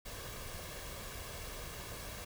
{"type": "noise with comb filter", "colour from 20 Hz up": "pink", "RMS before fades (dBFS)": -45, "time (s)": [0.05, 2.25], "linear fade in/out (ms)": 10, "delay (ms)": 1.8, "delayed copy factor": 0.5, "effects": []}